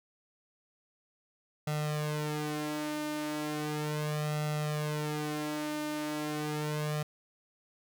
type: tone with flanger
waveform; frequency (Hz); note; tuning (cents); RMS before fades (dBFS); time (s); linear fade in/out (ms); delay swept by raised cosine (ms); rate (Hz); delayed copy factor
sawtooth; 150.9; D3; +47; -34; 1.67-7.03; 5; 1.5 to 3.3; 0.36; +0.85
effects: none